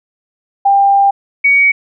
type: tone pair in turn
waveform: sine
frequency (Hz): 795 / 2249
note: G5 / C#7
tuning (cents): +24 / +24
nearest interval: octave + tritone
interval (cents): 1800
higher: second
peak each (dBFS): -6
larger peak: neither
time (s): 0.65-1.11 / 1.44-1.72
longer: first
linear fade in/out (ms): 10
effects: none